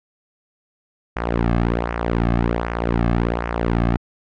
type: tone with flanger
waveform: sawtooth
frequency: 58.1 Hz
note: A#1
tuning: 5 cents flat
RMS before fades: -20 dBFS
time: 1.16-3.97 s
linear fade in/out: 5 ms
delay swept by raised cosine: 0.24 to 2.14 ms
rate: 1.3 Hz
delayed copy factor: -0.7
effects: low-pass 2000 Hz 12 dB/octave